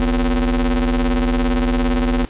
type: ring-modulated tone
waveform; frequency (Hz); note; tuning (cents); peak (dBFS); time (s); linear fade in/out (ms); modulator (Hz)
40% pulse; 102.5; G#2; -22; -11; 0-2.25; 0; 145
effects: pink hiss -43 dBFS RMS until 2.29 s + resampled to 8000 Hz